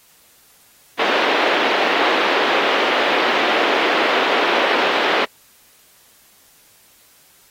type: band-pass noise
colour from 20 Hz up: pink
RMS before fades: -18 dBFS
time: 0.99-5.25 s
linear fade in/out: 5 ms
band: 350 to 3400 Hz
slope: 24 dB/octave
effects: white hiss -52 dBFS RMS until 7.5 s + AAC 48 kbps